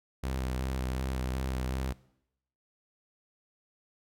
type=tone with vibrato; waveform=sawtooth; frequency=64.6 Hz; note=C2; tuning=21 cents flat; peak=-27 dBFS; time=0.23-1.93 s; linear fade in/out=10 ms; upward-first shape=square; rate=2.7 Hz; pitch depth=25 cents each way; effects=noise-tail reverb RT60 0.8 s tail -21 dB re dry